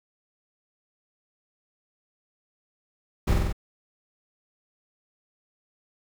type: noise with echo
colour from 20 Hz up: brown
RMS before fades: -21 dBFS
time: 3.27-3.34 s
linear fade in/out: 10 ms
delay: 47 ms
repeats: 4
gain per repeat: -2 dB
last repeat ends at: 3.528 s
effects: none